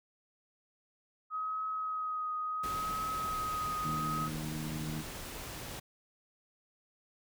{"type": "tone with vibrato", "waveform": "sine", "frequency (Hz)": 1263, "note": "D#6", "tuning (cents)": 26, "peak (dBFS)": -33, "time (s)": [1.3, 4.3], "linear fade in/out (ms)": 50, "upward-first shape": "triangle", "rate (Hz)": 0.71, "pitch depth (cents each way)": 22}
{"type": "noise", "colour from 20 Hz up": "pink", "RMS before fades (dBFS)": -43, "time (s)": [2.63, 5.8], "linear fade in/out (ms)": 10}
{"type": "harmonic tone", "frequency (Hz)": 77.3, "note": "D#2", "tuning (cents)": -11, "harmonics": [2, 3, 4], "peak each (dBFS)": [-38, -42, -44], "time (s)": [3.84, 5.03], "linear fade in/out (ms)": 20}
{"effects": []}